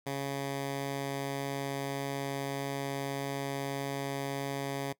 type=tone; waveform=10% pulse; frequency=138.59 Hz; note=C#3; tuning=in tune; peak=-25 dBFS; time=0.06-4.93 s; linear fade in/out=10 ms; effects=noise-tail reverb RT60 0.1 s tail -21 dB re dry